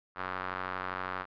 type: tone with band-pass filter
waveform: square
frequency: 46.25 Hz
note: F#1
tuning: in tune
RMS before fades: -37 dBFS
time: 0.15-1.26 s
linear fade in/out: 50 ms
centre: 1300 Hz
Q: 2.4
effects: resampled to 11025 Hz